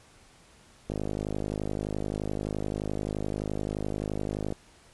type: click train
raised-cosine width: 2 ms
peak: -18 dBFS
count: 188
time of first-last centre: 0.9-4.524 s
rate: 51.6 Hz
effects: pink hiss -57 dBFS RMS until 4.93 s + resampled to 24000 Hz